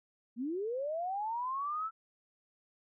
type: linear sweep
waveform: sine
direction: up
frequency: 220 to 1337 Hz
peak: -33 dBFS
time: 0.36-1.91 s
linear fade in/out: 50 ms
effects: none